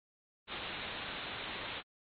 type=low-pass noise; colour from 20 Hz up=white; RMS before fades=-42 dBFS; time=0.47-1.83 s; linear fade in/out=50 ms; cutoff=3900 Hz; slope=96 dB/octave; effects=MP3 32 kbps